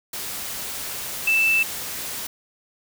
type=tone in noise; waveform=sine; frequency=2647 Hz; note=E7; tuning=7 cents sharp; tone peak=-16 dBFS; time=1.27-1.63 s; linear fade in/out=5 ms; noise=white; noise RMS=-31 dBFS; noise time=0.13-2.27 s; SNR=+12 dB; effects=none